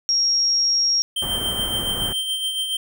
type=tone; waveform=sine; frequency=5588 Hz; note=F8; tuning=in tune; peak=-16 dBFS; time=0.09-1.02 s; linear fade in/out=0 ms
type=tone with tremolo; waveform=square; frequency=3136 Hz; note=G7; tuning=in tune; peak=-21 dBFS; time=1.16-2.77 s; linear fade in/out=5 ms; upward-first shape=sine; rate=7.1 Hz; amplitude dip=45%
type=band-stop noise; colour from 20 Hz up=pink; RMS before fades=-30 dBFS; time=1.22-2.13 s; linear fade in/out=2 ms; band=1700 to 9600 Hz; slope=24 dB/octave
effects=none

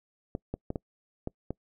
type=clicks; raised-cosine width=2 ms; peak=-19 dBFS; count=6; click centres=0.351 / 0.54 / 0.704 / 0.758 / 1.274 / 1.506 s; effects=noise-tail reverb RT60 0.1 s tail -26 dB re dry

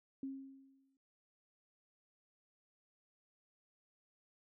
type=tone with exponential decay; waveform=sine; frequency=270 Hz; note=C#4; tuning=45 cents flat; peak=-38 dBFS; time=0.23-0.97 s; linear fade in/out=2 ms; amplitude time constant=160 ms; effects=none

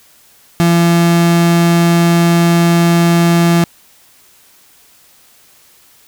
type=tone; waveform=35% pulse; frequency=170 Hz; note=F3; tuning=46 cents flat; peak=-6 dBFS; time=0.6-3.64 s; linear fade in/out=0 ms; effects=white hiss -47 dBFS RMS until 6.07 s

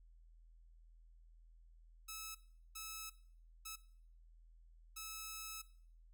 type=tone bursts at uneven times; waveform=5% pulse; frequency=1298 Hz; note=E6; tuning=27 cents flat; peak=-34 dBFS; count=4; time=2.08-2.35 / 2.75-3.1 / 3.65-3.76 / 4.96-5.62 s; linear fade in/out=10 ms; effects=noise-tail reverb RT60 0.6 s tail -18 dB re dry + added 41 Hz sine -60 dBFS peak until 6.13 s

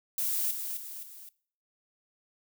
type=noise with echo; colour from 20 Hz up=violet; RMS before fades=-30 dBFS; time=0.18-0.51 s; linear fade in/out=2 ms; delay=260 ms; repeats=3; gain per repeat=-6 dB; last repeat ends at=1.29 s; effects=noise-tail reverb RT60 0.5 s tail -21 dB re dry

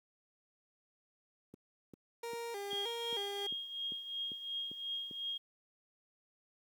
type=click train; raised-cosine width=3 ms; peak=-35 dBFS; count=10; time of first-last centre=1.54-5.111 s; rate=2.52 Hz
type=tone with vibrato; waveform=30% pulse; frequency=433.7 Hz; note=A4; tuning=25 cents flat; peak=-37 dBFS; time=2.23-3.47 s; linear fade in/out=5 ms; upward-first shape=square; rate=1.6 Hz; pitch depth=130 cents each way
type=tone with tremolo; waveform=sine; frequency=3253 Hz; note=G#7; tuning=37 cents flat; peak=-35 dBFS; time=2.7-5.38 s; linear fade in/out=10 ms; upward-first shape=triangle; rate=2.8 Hz; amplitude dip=70%
effects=high-pass 200 Hz 12 dB/octave + 11-bit

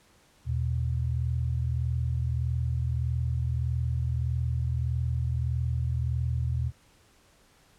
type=tone pair together; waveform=sine; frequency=79.97 / 121.6 Hz; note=D#2 / B2; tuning=+48 / -26 cents; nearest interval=perfect fifth; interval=726 cents; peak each=-28 dBFS; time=0.45-6.72 s; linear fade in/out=50 ms; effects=pink hiss -61 dBFS RMS until 7.78 s + low-pass 11000 Hz 12 dB/octave

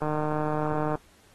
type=click train; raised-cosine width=1 ms; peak=-15 dBFS; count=143; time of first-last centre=0.02-0.954 s; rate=152 Hz; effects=pink hiss -59 dBFS RMS until 1.34 s + AAC 32 kbps

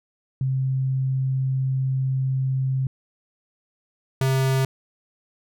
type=tone pair in turn; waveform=sine / square; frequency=132.2 / 132.94 Hz; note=C3 / C3; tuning=+18 / +28 cents; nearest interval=unison; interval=10 cents; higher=second; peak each=-20 / -19 dBFS; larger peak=second; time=0.41-2.87 / 4.21-4.65 s; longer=first; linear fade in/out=2 ms; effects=none

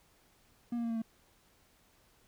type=tone with pitch steps; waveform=triangle; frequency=238.3 / 234.7 / 231.2 / 227.8 / 224.4 Hz; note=A#3 / A#3 / A#3 / A#3 / A3; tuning=+38 / +12 / -14 / -40 / +34 cents; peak=-30 dBFS; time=0.72-1.02 s; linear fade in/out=5 ms; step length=60 ms; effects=pink hiss -67 dBFS RMS until 2.27 s

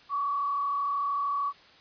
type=tone with frequency modulation; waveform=sine; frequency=1133 Hz; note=C#6; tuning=37 cents sharp; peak=-26 dBFS; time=0.09-1.53 s; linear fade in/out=50 ms; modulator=33.1 Hz; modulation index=0.76; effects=white hiss -55 dBFS RMS until 1.8 s + resampled to 11025 Hz

